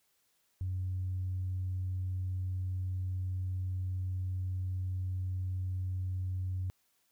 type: tone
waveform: sine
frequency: 92.5 Hz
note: F#2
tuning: in tune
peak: -31 dBFS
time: 0.61-6.7 s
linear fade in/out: 0 ms
effects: tanh soft clip ceiling -28 dBFS + white hiss -74 dBFS RMS until 7.11 s